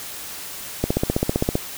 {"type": "click train", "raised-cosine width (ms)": 2, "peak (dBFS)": -5, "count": 12, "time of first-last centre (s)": [0.84, 1.554], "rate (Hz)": 15.4, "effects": ["white hiss -34 dBFS RMS until 1.77 s"]}